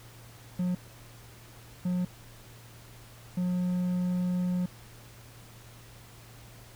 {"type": "tone bursts at uneven times", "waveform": "triangle", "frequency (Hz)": 180, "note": "F#3", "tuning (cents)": -47, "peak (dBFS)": -24, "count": 3, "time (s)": [[0.59, 0.75], [1.85, 2.05], [3.37, 4.66]], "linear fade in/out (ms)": 5, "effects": ["added 116 Hz sine -51 dBFS peak until 6.75 s", "pink hiss -53 dBFS RMS until 6.75 s"]}